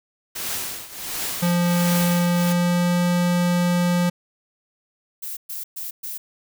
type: noise with tremolo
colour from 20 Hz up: white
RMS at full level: -26 dBFS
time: 0.35-2.53 s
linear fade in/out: 10 ms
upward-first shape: triangle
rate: 1.4 Hz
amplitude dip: 85%
type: tone with pitch glide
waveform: square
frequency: 174.61 to 176.03 Hz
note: F3 to F3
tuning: 0 to +14 cents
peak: -18 dBFS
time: 1.42-4.1 s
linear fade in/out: 10 ms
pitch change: +14 cents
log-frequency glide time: 2.19-3.04 s
type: noise bursts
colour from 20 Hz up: violet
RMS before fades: -31 dBFS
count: 4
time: 5.22-6.18 s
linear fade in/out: 10 ms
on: 150 ms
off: 120 ms
effects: none